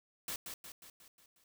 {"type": "noise with echo", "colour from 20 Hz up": "white", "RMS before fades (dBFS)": -40, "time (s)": [0.28, 0.36], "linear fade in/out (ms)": 2, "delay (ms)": 180, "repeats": 6, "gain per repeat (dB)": -5, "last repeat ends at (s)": 1.44, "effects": []}